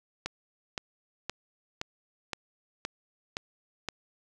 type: click train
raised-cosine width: 0.2 ms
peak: -15 dBFS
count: 8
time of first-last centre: 0.26-3.887 s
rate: 1.93 Hz
effects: none